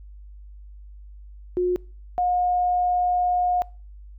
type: tone pair in turn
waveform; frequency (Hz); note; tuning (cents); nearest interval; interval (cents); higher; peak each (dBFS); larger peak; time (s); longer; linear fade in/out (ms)
sine; 360 / 718.3; F#4 / F5; -47 / +48; octave; 1195; second; -19; neither; 1.57-1.76 / 2.18-3.62; second; 0
effects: noise-tail reverb RT60 0.4 s tail -25 dB re dry + added 50 Hz sine -40 dBFS peak until 4.18 s